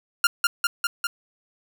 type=tone with echo; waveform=sawtooth; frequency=1396.9 Hz; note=F6; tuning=in tune; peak=-11 dBFS; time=0.24-0.27 s; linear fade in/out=2 ms; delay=200 ms; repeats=4; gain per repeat=-2 dB; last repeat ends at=1.07 s; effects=none